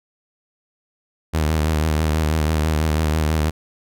sawtooth tone with vibrato, 77.78 Hz, D#2, in tune, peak -13 dBFS, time 1.33-3.51 s, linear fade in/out 20 ms, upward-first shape sine, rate 6.1 Hz, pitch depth 50 cents each way, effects none

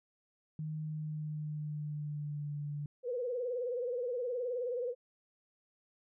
sine tone with pitch glide, 154.9 to 146.29 Hz, D#3 to D3, -7 to -6 cents, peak -36 dBFS, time 0.59-2.86 s, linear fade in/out 2 ms, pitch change -99 cents, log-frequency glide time 0.8-2.53 s
sine tone with vibrato, 491.7 Hz, B4, 8 cents flat, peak -33 dBFS, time 3.03-4.95 s, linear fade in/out 50 ms, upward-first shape sine, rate 19 Hz, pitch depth 83 cents each way
effects none

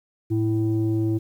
sine tone pair together, 110 / 329.6 Hz, A2 / E4, 0 / 0 cents, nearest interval octave + perfect fifth, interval 1900 cents, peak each -21 dBFS, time 0.3-1.19 s, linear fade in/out 20 ms, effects tanh soft clip ceiling -15 dBFS + 9-bit

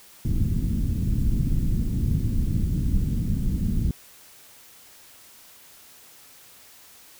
pink low-pass noise, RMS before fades -23 dBFS, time 0.25-3.91 s, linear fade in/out 2 ms, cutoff 230 Hz, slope 24 dB/octave, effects white hiss -50 dBFS RMS until 7.19 s

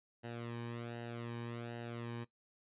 sawtooth tone with flanger, 118 Hz, A#2, 22 cents sharp, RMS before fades -44 dBFS, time 0.23-2.25 s, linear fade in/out 20 ms, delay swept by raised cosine 0.87 to 1.49 ms, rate 1.3 Hz, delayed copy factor -0.7, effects noise-tail reverb RT60 0.1 s tail -17 dB re dry + resampled to 8000 Hz

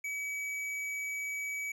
sine tone with hard clipping, 2279 Hz, C#7, 47 cents sharp, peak -36 dBFS, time 0.04-1.72 s, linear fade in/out 5 ms, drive 10 dB, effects none

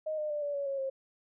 sine tone with pitch steps, 622.3 / 607 / 592.1 / 577.6 / 563.4 / 549.6 / 536.1 Hz, D#5 / D#5 / D5 / D5 / C#5 / C#5 / C5, 0 / -43 / +14 / -29 / +28 / -15 / +42 cents, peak -31 dBFS, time 0.06-0.9 s, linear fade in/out 10 ms, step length 120 ms, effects none

